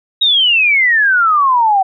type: exponential sweep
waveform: sine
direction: down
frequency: 3824 to 750 Hz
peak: -8 dBFS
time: 0.21-1.83 s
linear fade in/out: 10 ms
effects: none